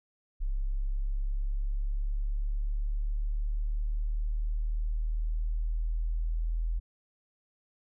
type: exponential sweep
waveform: sine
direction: up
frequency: 33.6 to 41.25 Hz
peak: -27 dBFS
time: 0.4-6.8 s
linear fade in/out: 20 ms
effects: none